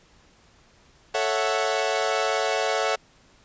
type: chord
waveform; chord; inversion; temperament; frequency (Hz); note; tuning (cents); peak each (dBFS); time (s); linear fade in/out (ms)
sawtooth; F# minor seventh; first; equal with one note detuned; 440 / 554.4 / 659.3 / 737.4; A4 / C#5 / E5 / F#5; 0 / 0 / 0 / -6; -24; 1.14-2.96; 10
effects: pink hiss -57 dBFS RMS until 3.44 s + resampled to 16000 Hz